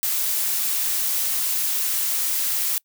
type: noise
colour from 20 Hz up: blue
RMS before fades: -23 dBFS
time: 0.03-2.78 s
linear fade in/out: 0 ms
effects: noise-tail reverb RT60 0.1 s tail -25 dB re dry